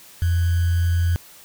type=tone with sample-and-hold; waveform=sine; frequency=85.9 Hz; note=F2; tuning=28 cents flat; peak=-16 dBFS; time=0.22-1.16 s; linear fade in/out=0 ms; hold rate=1575 Hz; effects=white hiss -46 dBFS RMS until 1.44 s